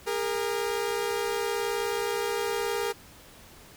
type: tone pair together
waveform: sawtooth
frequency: 407.1 / 466.2 Hz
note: G#4 / A#4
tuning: -35 / 0 cents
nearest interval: major second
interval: 235 cents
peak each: -26 dBFS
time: 0.06-2.93 s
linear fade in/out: 20 ms
effects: pink hiss -51 dBFS RMS until 3.76 s